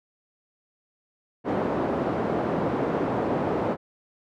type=band-pass noise; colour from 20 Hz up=pink; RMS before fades=-26 dBFS; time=1.44-3.77 s; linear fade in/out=50 ms; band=220 to 770 Hz; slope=12 dB/octave; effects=none